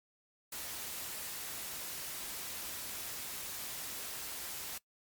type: noise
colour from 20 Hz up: white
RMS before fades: -42 dBFS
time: 0.52-4.78 s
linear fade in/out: 5 ms
effects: noise-tail reverb RT60 0.1 s tail -20 dB re dry + MP3 96 kbps